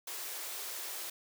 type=high-pass noise; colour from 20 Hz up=white; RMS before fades=-41 dBFS; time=0.07-1.1 s; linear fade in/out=5 ms; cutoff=320 Hz; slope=96 dB/octave; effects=none